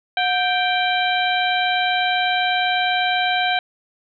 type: harmonic tone with a mistuned harmonic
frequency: 784 Hz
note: G5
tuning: in tune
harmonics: 1 / 2 / 3 / 4 / 5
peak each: -20 / -23 / -25 / -26 / -27 dBFS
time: 0.17-3.59 s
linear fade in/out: 2 ms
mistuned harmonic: 1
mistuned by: -130 cents
effects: none